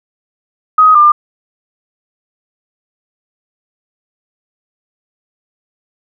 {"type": "tone pair in turn", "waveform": "sine", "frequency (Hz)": [1257, 1198], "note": ["D#6", "D6"], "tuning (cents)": [17, 34], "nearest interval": "minor second", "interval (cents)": 83, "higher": "first", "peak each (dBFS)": -3, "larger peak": "neither", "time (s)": [[0.78, 0.95], [0.95, 1.12]], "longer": "neither", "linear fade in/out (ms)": 5, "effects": []}